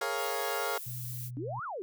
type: chord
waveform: 20% pulse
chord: Bb minor seventh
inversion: third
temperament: equal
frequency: 415.3 / 466.2 / 554.4 / 698.5 Hz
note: Ab4 / Bb4 / Db5 / F5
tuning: 0 / 0 / 0 / 0 cents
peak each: -32 dBFS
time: 0.01-0.78 s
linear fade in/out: 5 ms
type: noise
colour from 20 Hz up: violet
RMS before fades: -42 dBFS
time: 0.15-1.31 s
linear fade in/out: 50 ms
type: tone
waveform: sine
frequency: 123.5 Hz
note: B2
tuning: in tune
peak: -38 dBFS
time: 0.86-1.6 s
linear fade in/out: 10 ms
type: exponential two-way sweep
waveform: sine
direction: up then down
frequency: 261.6 to 1480 to 346.6 Hz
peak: -35 dBFS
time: 1.37-1.82 s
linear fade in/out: 0 ms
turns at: 1.64 s
effects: none